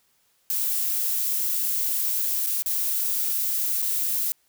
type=noise with dropouts; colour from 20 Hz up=violet; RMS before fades=-25 dBFS; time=0.5-4.32 s; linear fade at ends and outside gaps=0 ms; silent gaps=2.463-2.47 / 2.622-2.661 / 3.819-3.824 s; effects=white hiss -66 dBFS RMS until 4.48 s